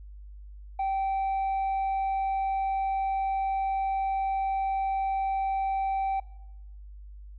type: tone with tanh clipping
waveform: sine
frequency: 776 Hz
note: G5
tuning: 18 cents flat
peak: -26 dBFS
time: 0.79-6.2 s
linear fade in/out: 5 ms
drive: 2 dB
effects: noise-tail reverb RT60 0.9 s tail -21 dB re dry + added 50 Hz sine -42 dBFS peak until 7.38 s